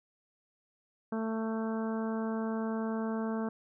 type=harmonic tone; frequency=222.4 Hz; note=A3; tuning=19 cents sharp; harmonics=1 / 2 / 3 / 4 / 5 / 6 / 7; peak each=-32 / -38 / -42 / -44 / -46 / -48 / -49 dBFS; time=1.12-3.49 s; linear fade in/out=5 ms; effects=none